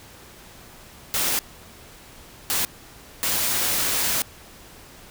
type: noise bursts at uneven times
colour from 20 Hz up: white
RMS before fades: -23 dBFS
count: 3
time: 1.14-1.39 / 2.5-2.65 / 3.23-4.22 s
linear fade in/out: 0 ms
effects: pink hiss -46 dBFS RMS until 5.1 s